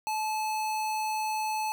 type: tone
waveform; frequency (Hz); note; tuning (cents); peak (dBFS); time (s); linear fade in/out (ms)
square; 865; A5; -30; -29; 0.07-1.72; 0
effects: none